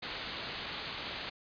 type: low-pass noise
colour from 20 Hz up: white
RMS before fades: -41 dBFS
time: 0.02-1.3 s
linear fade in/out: 10 ms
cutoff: 4600 Hz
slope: 96 dB/octave
effects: resampled to 11025 Hz